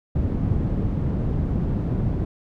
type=low-pass noise; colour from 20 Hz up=white; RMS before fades=-23 dBFS; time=0.15-2.25 s; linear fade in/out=5 ms; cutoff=160 Hz; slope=12 dB/octave; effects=none